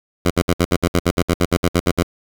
10% pulse tone bursts, 87.31 Hz, F2, in tune, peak -5 dBFS, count 16, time 0.25-2.032 s, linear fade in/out 10 ms, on 57 ms, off 58 ms, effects 7-bit

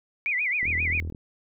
sine tone with vibrato, 2215 Hz, C#7, 2 cents flat, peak -23 dBFS, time 0.26-1 s, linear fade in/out 0 ms, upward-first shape sine, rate 7.5 Hz, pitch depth 210 cents each way
click train, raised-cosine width 3 ms, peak -27 dBFS, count 22, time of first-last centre 0.63-1.149 s, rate 40.5 Hz
sine tone, 82.41 Hz, E2, in tune, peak -30 dBFS, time 0.67-1.1 s, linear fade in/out 0 ms
effects none

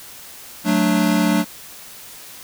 square chord, D major, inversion first, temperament equal, 185 / 220 / 293.7 Hz, F#3 / A3 / D4, 0 / 0 / 0 cents, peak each -20 dBFS, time 0.64-1.45 s, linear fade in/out 50 ms, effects white hiss -39 dBFS RMS until 2.43 s

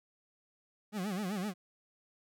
40% pulse tone with vibrato, 196 Hz, G3, in tune, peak -33 dBFS, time 0.92-1.54 s, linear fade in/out 50 ms, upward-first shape sine, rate 7.8 Hz, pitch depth 170 cents each way, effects none

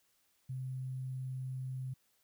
sine tone with sample-and-hold, 129.9 Hz, C3, 12 cents flat, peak -37 dBFS, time 0.49-1.94 s, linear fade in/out 10 ms, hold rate 11025 Hz, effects white hiss -74 dBFS RMS until 2.23 s

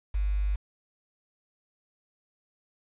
sine tone with quantisation, 50 Hz, G1, 35 cents sharp, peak -24 dBFS, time 0.14-0.56 s, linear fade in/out 10 ms, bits 8, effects resampled to 8000 Hz

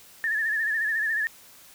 sine tone with vibrato, 1760 Hz, A6, in tune, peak -23 dBFS, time 0.24-1.27 s, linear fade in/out 0 ms, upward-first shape sine, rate 14 Hz, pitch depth 75 cents each way, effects white hiss -51 dBFS RMS until 1.74 s

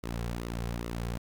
sawtooth tone with flanger, 58.27 Hz, A#1, in tune, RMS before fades -35 dBFS, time 0.03-1.18 s, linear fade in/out 10 ms, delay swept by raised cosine 1.2 to 3.4 ms, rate 2.4 Hz, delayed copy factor -0.65, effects 11-bit

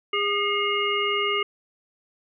harmonic tone with a mistuned harmonic, 407.4 Hz, G#4, 33 cents flat, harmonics 1 / 3 / 5 / 7, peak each -27 / -27 / -27 / -27 dBFS, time 0.13-1.43 s, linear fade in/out 5 ms, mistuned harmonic 5, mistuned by +87 cents, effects none

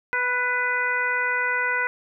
harmonic tone with a mistuned harmonic, 493.9 Hz, B4, in tune, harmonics 1 / 2 / 3 / 4 / 5, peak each -33 / -29 / -24 / -26 / -33 dBFS, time 0.13-1.87 s, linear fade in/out 0 ms, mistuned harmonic 4, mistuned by +22 cents, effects none

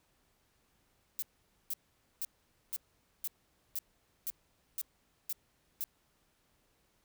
violet noise bursts, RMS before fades -36 dBFS, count 10, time 1.19-5.84 s, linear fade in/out 0 ms, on 33 ms, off 480 ms, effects pink hiss -73 dBFS RMS until 7.04 s

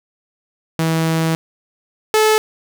sawtooth tone pair in turn, 162.2 / 433 Hz, E3 / A4, -28 / -28 cents, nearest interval octave + perfect fourth, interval 1700 cents, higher second, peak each -11 / -7 dBFS, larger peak second, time 0.79-1.35 / 2.14-2.38 s, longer first, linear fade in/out 0 ms, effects none

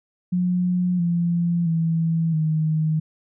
sine tone with pitch steps, 179.6 / 171.59 / 163.93 / 156.62 Hz, F3 / F3 / E3 / D#3, +49 / -30 / -9 / +12 cents, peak -18 dBFS, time 0.32-3 s, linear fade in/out 10 ms, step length 670 ms, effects none

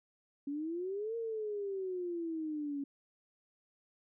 sine exponential two-way sweep, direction up then down, 277.2 to 465.1 to 277.2 Hz, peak -35 dBFS, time 0.47-2.84 s, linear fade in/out 5 ms, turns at 1.16 s, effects none

